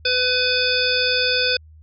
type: harmonic tone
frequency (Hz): 502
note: B4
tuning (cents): +28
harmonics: 1 / 3 / 5 / 7 / 9 / 10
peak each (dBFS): -24 / -24 / -24 / -24 / -24 / -24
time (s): 0.05-1.57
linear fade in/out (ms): 5
effects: added 78 Hz sine -43 dBFS peak until 1.82 s